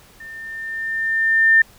sine tone with level ramp, 1800 Hz, A6, 39 cents sharp, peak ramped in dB -34 to -8 dBFS, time 0.2-1.62 s, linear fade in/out 5 ms, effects pink hiss -49 dBFS RMS until 1.78 s

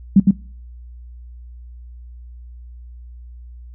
sine tone with echo, 196 Hz, G3, in tune, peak -5 dBFS, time 0.16-0.2 s, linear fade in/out 5 ms, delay 110 ms, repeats 1, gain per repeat -2 dB, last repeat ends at 0.31 s, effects noise-tail reverb RT60 0.5 s tail -23 dB re dry + added 60 Hz sine -35 dBFS peak until 3.74 s

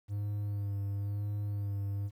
triangle tone with vibrato, 101.5 Hz, G#2, 39 cents flat, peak -30 dBFS, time 0.08-2.11 s, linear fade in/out 50 ms, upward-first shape sine, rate 0.99 Hz, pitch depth 28 cents each way, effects 11-bit

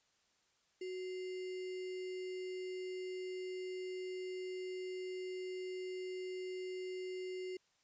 sine tone with sample-and-hold, 370 Hz, F#4, in tune, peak -40 dBFS, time 0.81-7.57 s, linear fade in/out 5 ms, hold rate 2450 Hz, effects white hiss -75 dBFS RMS until 7.83 s + resampled to 16000 Hz

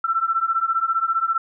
sine beating tone pair, 1332 / 1347 Hz, E6 / E6, +18 / +37 cents, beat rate 15 Hz, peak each -22 / -21 dBFS, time 0.04-1.38 s, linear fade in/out 5 ms, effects none

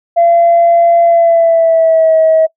sine tone with pitch glide, 682 to 640 Hz, F5 to D#5, -41 to +49 cents, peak -4 dBFS, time 0.16-2.47 s, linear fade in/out 20 ms, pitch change -110 cents, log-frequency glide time 1.03-2.16 s, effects noise-tail reverb RT60 0.1 s tail -21 dB re dry + tanh soft clip ceiling -1 dBFS

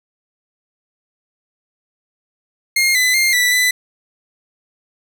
sawtooth tone with pitch steps, 2131 / 2008 / 2113 / 1971 / 1997 Hz, C7 / B6 / C7 / B6 / B6, +31 / +28 / +16 / -4 / +19 cents, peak -9 dBFS, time 2.76-3.71 s, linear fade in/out 5 ms, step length 190 ms, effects none

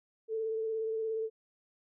sine tone with vibrato, 443.4 Hz, A4, 13 cents sharp, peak -31 dBFS, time 0.28-1.3 s, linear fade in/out 50 ms, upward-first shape sine, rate 17 Hz, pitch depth 20 cents each way, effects none

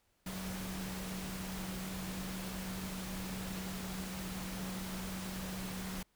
sine tone in noise, 187.5 Hz, F#3, 23 cents sharp, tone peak -41 dBFS, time 0.26-6.03 s, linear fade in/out 5 ms, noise pink, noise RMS -44 dBFS, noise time 0.26-6.03 s, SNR 0 dB, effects pink hiss -75 dBFS RMS until 6.15 s

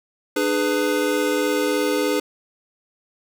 square chord, G# diminished, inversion second, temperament just, 299 / 415.3 / 498.4 Hz, D4 / G#4 / B4, +31 / 0 / +16 cents, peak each -24 dBFS, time 0.36-2.2 s, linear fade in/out 5 ms, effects none

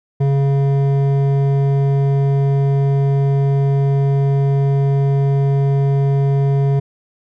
sine tone with hard clipping, 138.59 Hz, C#3, in tune, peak -14 dBFS, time 0.2-6.8 s, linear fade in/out 10 ms, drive 10 dB, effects none

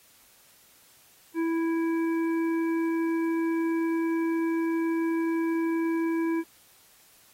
harmonic tone, 329.6 Hz, E4, in tune, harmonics 1 / 3 / 5 / 7, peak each -24 / -38 / -41 / -43 dBFS, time 1.34-6.44 s, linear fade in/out 50 ms, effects white hiss -58 dBFS RMS until 7.33 s + AAC 48 kbps

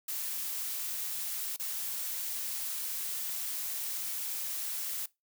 blue noise with dropouts, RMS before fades -36 dBFS, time 0.08-5.06 s, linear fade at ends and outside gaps 5 ms, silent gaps 1.564-1.595 s, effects noise-tail reverb RT60 0.2 s tail -21 dB re dry

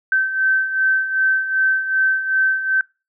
sine beating tone pair, 1543 / 1545.6 Hz, G6 / G6, -28 / -25 cents, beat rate 2.6 Hz, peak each -22 / -16 dBFS, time 0.12-2.81 s, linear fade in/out 2 ms, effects noise-tail reverb RT60 0.3 s tail -26 dB re dry

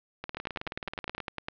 two click trains, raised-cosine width 0.3 ms, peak -19 / -17 dBFS, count 19 / 12, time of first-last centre 0.24-1.203 / 0.37-1.484 s, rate 18.7 / 9.87 Hz, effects low-pass 4000 Hz 12 dB/octave

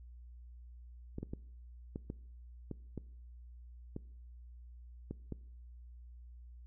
clicks, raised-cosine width 3 ms, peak -27 dBFS, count 10, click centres 1.184 / 1.23 / 1.335 / 1.959 / 2.101 / 2.713 / 2.977 / 3.964 / 5.11 / 5.323 s, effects noise-tail reverb RT60 0.7 s tail -22 dB re dry + added 60 Hz sine -50 dBFS peak until 6.66 s

